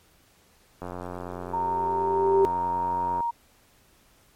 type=click train; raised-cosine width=1 ms; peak=-21 dBFS; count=214; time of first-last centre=0.82-3.205 s; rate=89.3 Hz
type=tone with exponential growth; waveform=sine; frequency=390.5 Hz; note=G4; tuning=7 cents flat; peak=-15 dBFS; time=1.07-2.45 s; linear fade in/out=0 ms; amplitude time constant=300 ms
type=tone with pitch glide; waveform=sine; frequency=920 to 936.6 Hz; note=A#5 to A#5; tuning=-23 to +8 cents; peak=-24 dBFS; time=1.53-3.31 s; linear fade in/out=10 ms; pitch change=+31 cents; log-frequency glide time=1.82-3.15 s
effects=pink hiss -60 dBFS RMS until 4.35 s + MP3 64 kbps